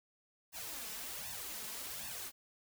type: noise with flanger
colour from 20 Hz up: white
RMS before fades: -44 dBFS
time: 0.52-2.32 s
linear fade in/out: 50 ms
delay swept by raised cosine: 1.1 to 4.7 ms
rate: 1.3 Hz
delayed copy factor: +0.8
effects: none